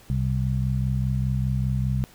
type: harmonic tone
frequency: 65 Hz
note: C2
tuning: 11 cents flat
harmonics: 1 / 2 / 3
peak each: -27 / -23 / -30 dBFS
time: 0.1-2.04 s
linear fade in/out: 0 ms
effects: pink hiss -52 dBFS RMS until 2.14 s